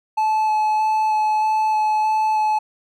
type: tone with vibrato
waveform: triangle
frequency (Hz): 863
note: A5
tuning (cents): -34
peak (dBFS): -14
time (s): 0.17-2.59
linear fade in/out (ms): 10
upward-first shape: square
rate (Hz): 1.6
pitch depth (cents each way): 9
effects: none